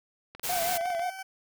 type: click train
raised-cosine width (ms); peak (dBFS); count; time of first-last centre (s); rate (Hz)
0.3; -27; 15; 0.35-0.995; 21.7
type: noise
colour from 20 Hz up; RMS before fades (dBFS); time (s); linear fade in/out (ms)
white; -32; 0.43-0.78; 10
type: tone with vibrato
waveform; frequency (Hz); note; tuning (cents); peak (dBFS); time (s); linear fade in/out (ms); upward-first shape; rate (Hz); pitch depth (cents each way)
triangle; 698.5; F5; 0; -26; 0.49-1.1; 5; triangle; 5.7; 89
type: tone with tremolo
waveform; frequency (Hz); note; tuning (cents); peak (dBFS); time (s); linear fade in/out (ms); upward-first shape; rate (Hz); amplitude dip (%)
20% pulse; 765; G5; -42; -31; 0.51-1.23; 10; square; 5.9; 35
effects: none